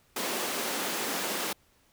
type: high-pass noise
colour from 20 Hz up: pink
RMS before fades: -32 dBFS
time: 0.16-1.53 s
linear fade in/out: 5 ms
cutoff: 240 Hz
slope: 24 dB/octave
effects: pink hiss -65 dBFS RMS until 1.92 s